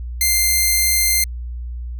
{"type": "tone", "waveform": "5% pulse", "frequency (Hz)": 2093, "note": "C7", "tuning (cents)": 0, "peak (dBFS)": -4, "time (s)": [0.21, 1.24], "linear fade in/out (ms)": 2, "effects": ["added 60 Hz sine -25 dBFS peak until 1.99 s"]}